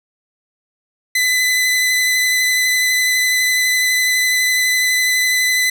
sawtooth tone with vibrato, 2009 Hz, B6, 29 cents sharp, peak -10 dBFS, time 1.15-5.7 s, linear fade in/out 5 ms, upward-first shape triangle, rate 12 Hz, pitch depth 15 cents each way, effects none

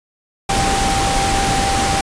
sine tone in noise, 787 Hz, G5, 7 cents sharp, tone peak -18 dBFS, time 0.49-2.01 s, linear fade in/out 5 ms, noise pink, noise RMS -18 dBFS, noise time 0.49-2.01 s, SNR -3 dB, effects resampled to 22050 Hz

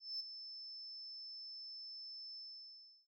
sine tone with ADSR envelope, 5274 Hz, E8, in tune, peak -38 dBFS, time 0-3.07 s, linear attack 200 ms, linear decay 11 ms, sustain -10 dB, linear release 700 ms, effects noise-tail reverb RT60 0.1 s tail -17 dB re dry + tanh soft clip ceiling -34 dBFS

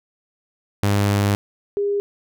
sawtooth / sine tone pair in turn, 101.3 / 405.2 Hz, G#2 / G#4, -43 / -43 cents, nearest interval 2 octaves, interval 2400 cents, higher second, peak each -12 / -18 dBFS, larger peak first, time 0.83-1.35 / 1.77-2 s, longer first, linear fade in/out 0 ms, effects none

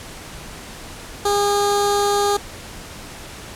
15% pulse tone with notch filter, 406.8 Hz, G#4, 36 cents flat, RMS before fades -18 dBFS, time 1.25-2.37 s, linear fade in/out 5 ms, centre 2000 Hz, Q 0.97, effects pink hiss -36 dBFS RMS until 3.55 s + low-pass 11000 Hz 12 dB/octave

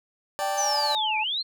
30% pulse chord, D suspended fourth, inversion none, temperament just, 587.3 / 783.1 / 881 Hz, D5 / G5 / A5, 0 / -2 / +2 cents, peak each -27 / -33 / -32 dBFS, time 0.39-0.95 s, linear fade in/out 0 ms
sine tone with pitch glide, 784 to 864.9 Hz, G5 to A5, 0 to -30 cents, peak -26 dBFS, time 0.41-1.24 s, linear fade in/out 10 ms, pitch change +170 cents, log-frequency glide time 0.54-0.8 s
sine linear two-way sweep, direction down then up, 6300 to 2311 to 4308 Hz, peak -25 dBFS, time 0.57-1.43 s, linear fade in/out 20 ms, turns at 1.18 s
effects none

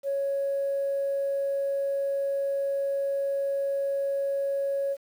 sine tone, 554.4 Hz, C#5, in tune, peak -24 dBFS, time 0.03-4.97 s, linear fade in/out 50 ms, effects tanh soft clip ceiling -20 dBFS + 9-bit

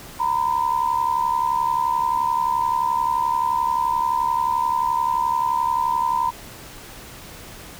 sine tone pair together, 930 / 1001.5 Hz, A#5 / B5, -4 / +24 cents, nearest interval minor second, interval 128 cents, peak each -21 dBFS, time 0.19-6.31 s, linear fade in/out 20 ms, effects pink hiss -40 dBFS RMS until 7.79 s

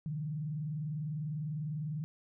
sine tone with vibrato, 151 Hz, D3, 48 cents sharp, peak -34 dBFS, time 0.06-2.04 s, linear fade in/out 0 ms, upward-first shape sine, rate 20 Hz, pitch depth 160 cents each way, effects none

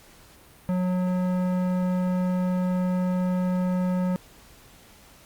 sine tone with tanh clipping, 182.2 Hz, F#3, 26 cents flat, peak -24 dBFS, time 0.69-4.16 s, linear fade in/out 0 ms, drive 15 dB, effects pink hiss -52 dBFS RMS until 5.25 s + Opus 48 kbps

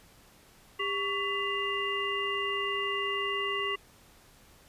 harmonic tone with a mistuned harmonic, 399.9 Hz, G4, 35 cents sharp, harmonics 1 / 3 / 5 / 7, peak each -35 / -34 / -34 / -34 dBFS, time 0.79-3.76 s, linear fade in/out 10 ms, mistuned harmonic 3, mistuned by -110 cents, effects pink hiss -58 dBFS RMS until 4.68 s + resampled to 32000 Hz

